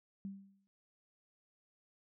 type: tone with exponential decay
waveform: sine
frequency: 196 Hz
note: G3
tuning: in tune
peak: -38 dBFS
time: 0.25-0.67 s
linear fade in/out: 0 ms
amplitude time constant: 90 ms
effects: none